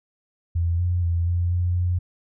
sine tone with pitch steps, 84.9 / 88.5 / 85.2 / 87.3 / 88.5 / 89 Hz, F2 / F2 / F2 / F2 / F2 / F2, -48 / +23 / -42 / 0 / +23 / +33 cents, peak -19 dBFS, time 0.55-1.99 s, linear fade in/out 10 ms, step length 240 ms, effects none

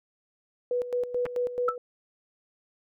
sine tone with tremolo, 491 Hz, B4, 10 cents flat, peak -24 dBFS, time 0.71-1.78 s, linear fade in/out 2 ms, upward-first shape square, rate 4.6 Hz, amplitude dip 70%
clicks, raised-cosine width 0.5 ms, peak -21 dBFS, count 2, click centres 1.257 / 1.264 s
sine tone with exponential decay, 1318 Hz, E6, 1 cent flat, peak -19 dBFS, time 1.68-1.76 s, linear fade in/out 5 ms, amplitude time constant 17 ms
effects none

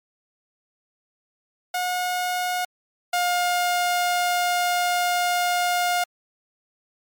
sawtooth tone pair in turn, 723 / 710.6 Hz, F#5 / F5, -40 / +30 cents, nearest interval unison, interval 30 cents, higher first, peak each -19 / -16 dBFS, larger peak second, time 1.74-2.65 / 3.13-6.04 s, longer second, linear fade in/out 5 ms, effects MP3 96 kbps

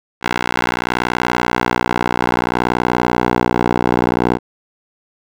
10% pulse tone with band-pass filter sweep, 60.6 Hz, B1, 32 cents flat, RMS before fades -17 dBFS, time 0.21-4.39 s, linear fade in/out 50 ms, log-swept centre 1700 to 590 Hz, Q 0.83, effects none

